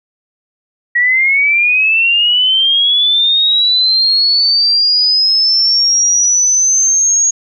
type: linear sweep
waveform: sine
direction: up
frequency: 1908 to 6645 Hz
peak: -8 dBFS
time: 0.95-7.31 s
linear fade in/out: 10 ms
effects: none